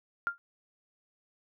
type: tone with exponential decay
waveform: sine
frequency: 1396.9 Hz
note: F6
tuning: in tune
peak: -23 dBFS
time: 0.27-0.38 s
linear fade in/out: 0 ms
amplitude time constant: 23 ms
effects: none